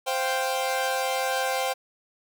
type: chord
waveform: sawtooth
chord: C suspended fourth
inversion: none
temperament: equal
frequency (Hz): 523.3 / 698.5 / 784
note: C5 / F5 / G5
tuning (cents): 0 / 0 / 0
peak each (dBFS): -24 / -29 / -24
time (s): 0.06-1.74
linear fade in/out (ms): 20
effects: none